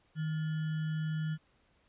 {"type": "tone with sample-and-hold", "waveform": "sine", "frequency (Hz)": 156.3, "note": "D#3", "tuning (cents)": 8, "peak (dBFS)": -31, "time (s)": [0.15, 1.38], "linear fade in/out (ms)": 50, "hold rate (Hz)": 1575, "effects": ["pink hiss -70 dBFS RMS until 1.88 s", "resampled to 8000 Hz"]}